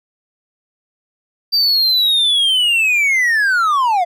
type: linear sweep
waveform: triangle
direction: down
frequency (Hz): 4699 to 670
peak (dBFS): -10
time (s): 1.52-4.05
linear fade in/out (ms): 20
effects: none